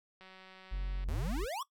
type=click train; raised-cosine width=0.3 ms; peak=-38 dBFS; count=157; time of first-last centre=0.21-1.04 s; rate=188 Hz
type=tone; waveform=triangle; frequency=46 Hz; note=F#1; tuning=9 cents flat; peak=-31 dBFS; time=0.71-1.46 s; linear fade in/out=20 ms
type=exponential sweep; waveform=square; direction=up; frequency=65.41 to 1174.7 Hz; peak=-37 dBFS; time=1.08-1.63 s; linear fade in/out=5 ms
effects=noise-tail reverb RT60 0.1 s tail -18 dB re dry